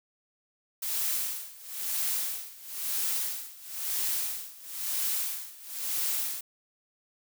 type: noise with tremolo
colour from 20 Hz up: blue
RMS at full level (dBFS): -29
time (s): 0.82-6.41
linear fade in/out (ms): 5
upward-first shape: sine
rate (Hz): 1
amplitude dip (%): 90
effects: none